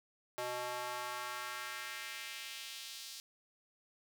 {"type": "tone with high-pass filter sweep", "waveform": "square", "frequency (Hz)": 123.47, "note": "B2", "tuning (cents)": 0, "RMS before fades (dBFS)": -43, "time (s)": [0.38, 3.2], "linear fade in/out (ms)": 0, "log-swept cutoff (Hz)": [580, 4500], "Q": 1.5, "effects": ["11-bit"]}